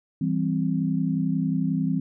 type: chord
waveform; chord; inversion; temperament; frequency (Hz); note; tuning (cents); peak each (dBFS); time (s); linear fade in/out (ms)
sine; C major; first; equal; 164.81 / 196 / 261.6; E3 / G3 / C4; 0 / 0 / 0; -25 / -27 / -26; 0.21-2; 5
effects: none